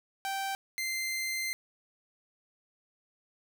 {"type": "tone pair in turn", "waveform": "sawtooth", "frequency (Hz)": [780, 2082], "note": ["G5", "C7"], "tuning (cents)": [-9, -9], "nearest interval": "octave + perfect fourth", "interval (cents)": 1700, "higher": "second", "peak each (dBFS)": -28, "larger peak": "neither", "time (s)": [[0.25, 0.55], [0.78, 1.53]], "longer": "second", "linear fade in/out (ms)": 0, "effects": []}